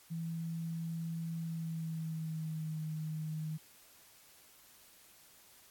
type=tone with pitch glide; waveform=sine; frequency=164.81 to 156.28 Hz; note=E3 to D#3; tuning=0 to +8 cents; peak=-36 dBFS; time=0.1-3.58 s; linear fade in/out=20 ms; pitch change=-92 cents; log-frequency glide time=1.39-2.83 s; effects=white hiss -61 dBFS RMS until 5.7 s + AAC 64 kbps